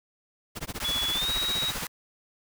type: noise with tremolo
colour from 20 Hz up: pink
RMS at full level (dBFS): -33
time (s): 0.55-1.88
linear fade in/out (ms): 20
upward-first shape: sine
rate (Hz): 15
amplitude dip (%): 100
type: high-pass noise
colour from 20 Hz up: pink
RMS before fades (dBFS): -36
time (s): 0.8-1.87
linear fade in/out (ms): 2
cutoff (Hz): 990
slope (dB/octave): 24
type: tone with pitch glide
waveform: sine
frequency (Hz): 3400 to 3816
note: G#7 to A#7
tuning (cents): +40 to +40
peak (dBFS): -26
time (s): 0.84-1.71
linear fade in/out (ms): 10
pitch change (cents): +200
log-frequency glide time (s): 1.12-1.29
effects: none